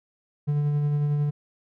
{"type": "tone with tremolo", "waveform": "triangle", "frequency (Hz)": 146.6, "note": "D3", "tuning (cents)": -3, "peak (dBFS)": -18, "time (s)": [0.47, 1.31], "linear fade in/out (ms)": 20, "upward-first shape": "sine", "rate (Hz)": 11, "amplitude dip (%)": 25, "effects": []}